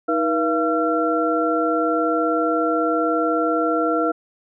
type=tone cluster; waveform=sine; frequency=315.4 / 480.9 / 679 / 1360 Hz; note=D#4 / B4 / F5 / F6; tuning=+24 / -46 / -49 / -46 cents; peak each=-22 / -23 / -23 / -23 dBFS; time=0.08-4.12 s; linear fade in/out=10 ms; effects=none